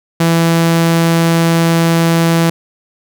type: tone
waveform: sawtooth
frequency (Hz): 166.3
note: E3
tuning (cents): +16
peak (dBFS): -5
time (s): 0.2-2.5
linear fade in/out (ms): 5
effects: none